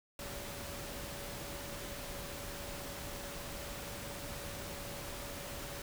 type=tone in noise; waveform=sine; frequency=568 Hz; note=C#5; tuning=42 cents sharp; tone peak=-50 dBFS; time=0.19-5.82 s; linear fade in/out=2 ms; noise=pink; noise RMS=-44 dBFS; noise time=0.19-5.82 s; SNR=-9 dB; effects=none